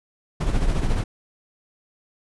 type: noise with tremolo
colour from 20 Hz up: brown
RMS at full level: -18 dBFS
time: 0.4-1.04 s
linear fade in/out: 10 ms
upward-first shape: triangle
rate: 14 Hz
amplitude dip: 60%
effects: resampled to 24000 Hz